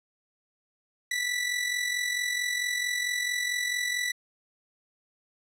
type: tone with amplitude modulation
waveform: sawtooth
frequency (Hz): 1967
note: B6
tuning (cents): -7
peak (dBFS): -21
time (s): 1.11-4.12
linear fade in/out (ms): 5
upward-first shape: sine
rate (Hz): 44.5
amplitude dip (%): 55
effects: low-pass 11000 Hz 12 dB/octave